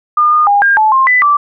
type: tone with pitch steps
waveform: sine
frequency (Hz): 1211 / 1221 / 812 / 1609 / 866 / 1059 / 1996 / 1166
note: D#6 / D#6 / G#5 / G6 / A5 / C6 / B6 / D6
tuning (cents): -47 / -33 / -39 / +45 / -28 / +21 / +18 / -13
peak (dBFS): -6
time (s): 0.17-1.37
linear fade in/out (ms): 5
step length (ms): 150
effects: none